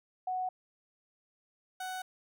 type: tone pair in turn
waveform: sine / 30% pulse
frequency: 740 / 744.7 Hz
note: F#5 / F#5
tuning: 0 / +11 cents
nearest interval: unison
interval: 11 cents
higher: second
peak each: -31 / -34 dBFS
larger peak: first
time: 0.27-0.49 / 1.8-2.02 s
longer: neither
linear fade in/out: 5 ms
effects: none